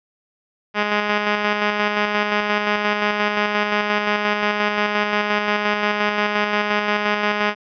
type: tone with tremolo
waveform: 5% pulse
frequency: 208.2 Hz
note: G#3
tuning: 5 cents sharp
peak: -5 dBFS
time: 0.74-7.55 s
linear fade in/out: 50 ms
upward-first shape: square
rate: 5.7 Hz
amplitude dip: 35%
effects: resampled to 11025 Hz